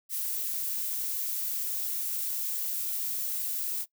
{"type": "noise", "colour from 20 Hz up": "violet", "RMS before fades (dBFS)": -32, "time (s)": [0.09, 3.86], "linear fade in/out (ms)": 50, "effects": ["noise-tail reverb RT60 0.1 s tail -20 dB re dry"]}